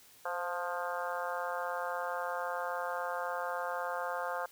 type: harmonic tone with a mistuned harmonic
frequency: 176.3 Hz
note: F3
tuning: 17 cents sharp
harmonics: 3 / 4 / 5 / 6 / 7 / 8 / 9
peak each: -39 / -40 / -41 / -42 / -42 / -43 / -44 dBFS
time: 0.25-4.46 s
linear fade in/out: 5 ms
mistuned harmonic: 3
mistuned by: -23 cents
effects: white hiss -59 dBFS RMS until 4.51 s